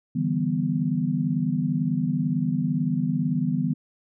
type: chord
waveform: sine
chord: E minor seventh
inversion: third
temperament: equal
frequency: 146.83 / 164.81 / 196 / 246.9 Hz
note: D3 / E3 / G3 / B3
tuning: 0 / 0 / 0 / 0 cents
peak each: -28 / -26 / -29 / -26 dBFS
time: 0.15-3.74 s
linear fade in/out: 10 ms
effects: none